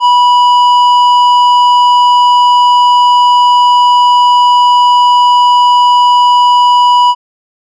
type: tone with tanh clipping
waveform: sine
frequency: 980 Hz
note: B5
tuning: 14 cents flat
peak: -5 dBFS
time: 0-7.15 s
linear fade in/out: 50 ms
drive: 9 dB
effects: none